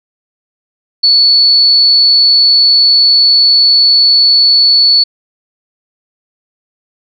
sine tone, 4435 Hz, C#8, in tune, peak -4 dBFS, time 1.03-5.04 s, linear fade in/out 10 ms, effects none

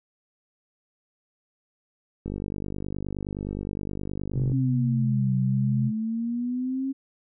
click train, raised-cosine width 3 ms, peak -19 dBFS, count 113, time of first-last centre 2.26-4.518 s, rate 49.6 Hz
sine tone with vibrato, 130.2 Hz, C3, 8 cents flat, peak -22 dBFS, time 4.33-5.92 s, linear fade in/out 50 ms, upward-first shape sine, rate 15 Hz, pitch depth 9 cents each way
sine exponential two-way sweep, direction down then up, 272.1 to 190 to 272.1 Hz, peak -25 dBFS, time 4.52-6.93 s, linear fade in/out 20 ms, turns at 5.35 s
effects none

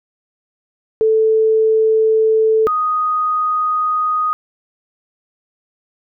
sine tone pair in turn, 440 / 1244.5 Hz, A4 / D#6, 0 / 0 cents, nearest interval octave + tritone, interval 1800 cents, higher second, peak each -10 / -14 dBFS, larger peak first, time 1.01-2.67 / 2.67-4.33 s, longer neither, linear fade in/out 0 ms, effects none

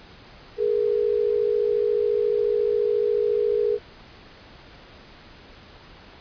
sine tone pair together, 418.5 / 472.7 Hz, G#4 / A#4, +13 / +24 cents, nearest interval major second, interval 211 cents, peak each -21 / -23 dBFS, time 0.57-3.79 s, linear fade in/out 50 ms, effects pink hiss -47 dBFS RMS until 6.2 s + resampled to 11025 Hz

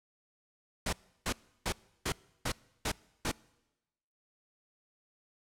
pink noise bursts, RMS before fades -32 dBFS, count 7, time 0.86-3.316 s, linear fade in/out 5 ms, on 68 ms, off 330 ms, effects noise-tail reverb RT60 1.0 s tail -24 dB re dry + low-pass 10000 Hz 12 dB/octave

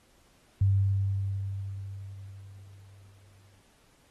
sine tone with exponential decay, 98 Hz, G2, in tune, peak -19 dBFS, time 0.61-3.6 s, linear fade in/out 5 ms, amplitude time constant 650 ms, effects pink hiss -64 dBFS RMS until 4.1 s + AAC 32 kbps

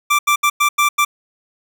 25% pulse tone bursts at uneven times, 1174 Hz, D6, 1 cent flat, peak -8 dBFS, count 6, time 0.1-0.19 / 0.27-0.36 / 0.43-0.5 / 0.6-0.69 / 0.78-0.89 / 0.98-1.05 s, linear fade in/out 10 ms, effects none

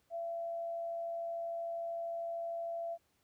sine tone with amplitude modulation, 675 Hz, E5, 41 cents sharp, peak -35 dBFS, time 0.1-2.98 s, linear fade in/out 50 ms, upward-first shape sine, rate 93.1 Hz, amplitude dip 25%, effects pink hiss -75 dBFS RMS until 3.23 s + high-pass 60 Hz 12 dB/octave

